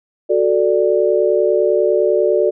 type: chord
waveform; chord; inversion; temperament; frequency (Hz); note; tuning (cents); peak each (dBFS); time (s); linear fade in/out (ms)
sine; D major; first; equal; 370 / 440 / 587.3; F#4 / A4 / D5; 0 / 0 / 0; -16; 0.29-2.51; 20
effects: none